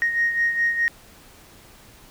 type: beating tone pair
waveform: sine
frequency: 1866 / 1870.8 Hz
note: A#6 / A#6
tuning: +1 / +6 cents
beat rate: 4.8 Hz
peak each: -19 / -26 dBFS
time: 0.02-0.88 s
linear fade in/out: 0 ms
effects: tanh soft clip ceiling -12 dBFS + pink hiss -49 dBFS RMS until 2.1 s